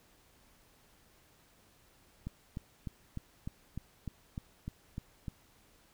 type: click train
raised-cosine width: 5 ms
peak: -26 dBFS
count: 11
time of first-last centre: 2.27-5.282 s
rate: 3.32 Hz
effects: pink hiss -65 dBFS RMS until 5.93 s